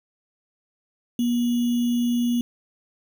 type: tone with sample-and-hold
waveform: sine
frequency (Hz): 240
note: B3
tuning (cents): -49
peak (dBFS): -19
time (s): 1.19-2.41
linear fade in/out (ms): 2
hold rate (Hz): 3150
effects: none